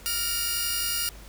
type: tone cluster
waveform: 10% pulse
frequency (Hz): 1402 / 1854 / 2313 / 2855 / 4872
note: F6 / A#6 / D7 / F7 / D#8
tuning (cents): +6 / -10 / -27 / +37 / -37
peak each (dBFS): -24 / -30 / -29 / -22 / -23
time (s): 0.06-1.09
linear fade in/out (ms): 0
effects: added 50 Hz sine -45 dBFS peak until 1.28 s + pink hiss -49 dBFS RMS until 1.28 s